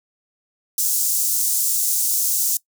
pink high-pass noise, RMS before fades -20 dBFS, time 0.78-2.57 s, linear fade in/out 2 ms, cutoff 6500 Hz, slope 24 dB/octave, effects noise-tail reverb RT60 0.1 s tail -21 dB re dry

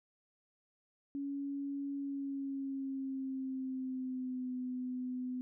sine tone with pitch glide, 280 to 252.4 Hz, C#4 to B3, +18 to +38 cents, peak -36 dBFS, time 1.15-5.41 s, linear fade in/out 0 ms, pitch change -180 cents, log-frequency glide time 1.96-4.54 s, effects none

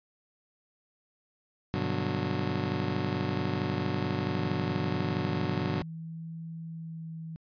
25% pulse chord, G major seventh, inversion none, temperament just, 98 / 122.5 / 147 / 183.75 Hz, G2 / B2 / D3 / F#3, 0 / -14 / +2 / -12 cents, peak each -31 dBFS, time 1.74-5.82 s, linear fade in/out 0 ms
sine tone with vibrato, 162.9 Hz, E3, 20 cents flat, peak -37 dBFS, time 4.35-7.36 s, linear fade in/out 0 ms, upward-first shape sine, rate 0.59 Hz, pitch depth 11 cents each way
effects resampled to 11025 Hz

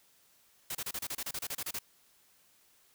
white noise bursts, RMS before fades -37 dBFS, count 14, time 0.7-1.79 s, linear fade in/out 5 ms, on 50 ms, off 30 ms, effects white hiss -66 dBFS RMS until 2.94 s

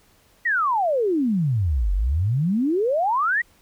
sine exponential two-way sweep, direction down then up, 1973 to 44.06 to 1973 Hz, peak -18 dBFS, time 0.45-3.42 s, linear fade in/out 10 ms, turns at 1.93 s, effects pink hiss -58 dBFS RMS until 3.61 s

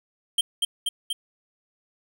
square tone with echo, 3146 Hz, G7, 6 cents sharp, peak -19 dBFS, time 0.38-0.41 s, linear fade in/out 5 ms, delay 240 ms, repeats 3, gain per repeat -2 dB, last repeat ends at 1.13 s, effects none

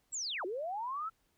sine linear two-way sweep, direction down then up, 7902 to 340 to 1349 Hz, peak -35 dBFS, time 0.12-1.1 s, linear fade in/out 20 ms, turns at 0.45 s, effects pink hiss -75 dBFS RMS until 1.37 s

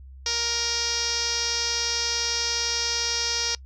5% pulse tone with low-pass filter, 468.7 Hz, A#4, 9 cents sharp, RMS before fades -26 dBFS, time 0.26-3.55 s, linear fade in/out 2 ms, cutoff 5500 Hz, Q 5.5, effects noise-tail reverb RT60 0.1 s tail -24 dB re dry + added 66 Hz sine -41 dBFS peak until 3.65 s

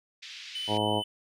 pink band-pass noise, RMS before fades -44 dBFS, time 0.22-0.78 s, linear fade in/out 10 ms, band 2300 to 4900 Hz, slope 24 dB/octave
triangle tone, 3021 Hz, F#7, 35 cents sharp, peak -31 dBFS, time 0.55-1.04 s, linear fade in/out 5 ms
harmonic tone, 105.9 Hz, G#2, 34 cents sharp, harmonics 1 / 2 / 3 / 4 / 5 / 6 / 7 / 8 / 9, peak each -34 / -34 / -34 / -34 / -34 / -34 / -34 / -34 / -34 dBFS, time 0.67-1.03 s, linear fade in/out 50 ms
effects none

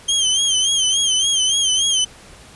25% pulse tone with vibrato, 3155 Hz, G7, 10 cents sharp, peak -11 dBFS, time 0.08-2.05 s, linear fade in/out 10 ms, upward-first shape sine, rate 3.5 Hz, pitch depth 83 cents each way, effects pink hiss -43 dBFS RMS until 2.55 s + resampled to 24000 Hz

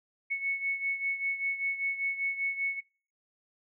sine beating tone pair, 2207 / 2212.1 Hz, C#7 / C#7, -8 / -4 cents, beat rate 5.1 Hz, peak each -30 / -35 dBFS, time 0.3-2.81 s, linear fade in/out 20 ms, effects noise-tail reverb RT60 0.4 s tail -25 dB re dry

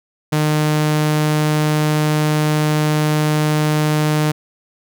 sawtooth tone, 152.3 Hz, D#3, 37 cents flat, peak -10 dBFS, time 0.32-4.32 s, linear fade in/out 10 ms, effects none

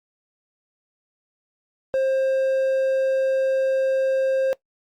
triangle tone, 531 Hz, C5, 25 cents sharp, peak -16 dBFS, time 1.94-4.53 s, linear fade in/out 0 ms, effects noise-tail reverb RT60 0.1 s tail -20 dB re dry + Opus 48 kbps

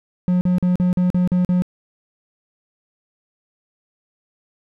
triangle tone bursts, 180.1 Hz, F#3, 46 cents flat, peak -12 dBFS, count 8, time 0.28-1.621 s, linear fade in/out 0 ms, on 130 ms, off 43 ms, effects none

